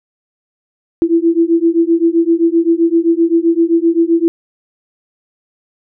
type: beating tone pair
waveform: sine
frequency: 330.1 / 337.8 Hz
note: E4 / E4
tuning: +2 / +42 cents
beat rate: 7.7 Hz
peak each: -12 dBFS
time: 1.02-4.28 s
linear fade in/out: 0 ms
effects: none